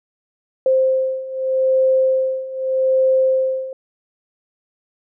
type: beating tone pair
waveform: sine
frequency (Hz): 523.3 / 524.12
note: C5 / C5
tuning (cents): 0 / +3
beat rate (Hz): 0.82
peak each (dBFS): -19 / -16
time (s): 0.66-3.73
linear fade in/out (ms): 2
effects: none